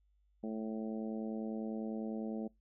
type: harmonic tone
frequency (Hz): 110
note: A2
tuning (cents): 0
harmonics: 2 / 3 / 4 / 5 / 6 / 7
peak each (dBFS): -38 / -45 / -46 / -48 / -51 / -54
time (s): 0.43-2.48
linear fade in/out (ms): 10
effects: noise-tail reverb RT60 0.2 s tail -25 dB re dry + added 50 Hz sine -69 dBFS peak until 2.6 s